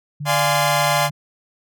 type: tone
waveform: sine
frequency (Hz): 146.83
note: D3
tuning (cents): 0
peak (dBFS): -25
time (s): 0.2-1.11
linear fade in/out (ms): 10
type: chord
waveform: sawtooth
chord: D half-diminished seventh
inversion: none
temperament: equal with one note detuned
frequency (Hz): 587.3 / 698.5 / 830.6 / 1033.9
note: D5 / F5 / Ab5 / C6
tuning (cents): 0 / 0 / 0 / -21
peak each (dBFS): -18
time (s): 0.25-1.1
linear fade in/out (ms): 50
effects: none